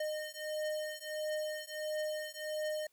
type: beating tone pair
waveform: square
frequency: 612 / 613.5 Hz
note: D#5 / D#5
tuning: -29 / -25 cents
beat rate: 1.5 Hz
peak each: -40 / -40 dBFS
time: 0-2.87 s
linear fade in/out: 5 ms
effects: white hiss -74 dBFS RMS until 2.92 s